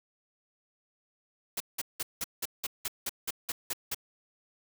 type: noise bursts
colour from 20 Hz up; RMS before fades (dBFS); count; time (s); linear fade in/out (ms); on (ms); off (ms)
white; -33; 12; 1.57-3.946; 5; 33; 180
effects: none